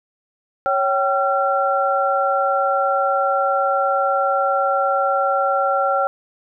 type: tone cluster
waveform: sine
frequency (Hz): 553 / 773 / 1364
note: C#5 / G5 / F6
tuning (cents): -4 / -24 / -41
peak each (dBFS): -20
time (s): 0.66-6.07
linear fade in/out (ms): 0
effects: none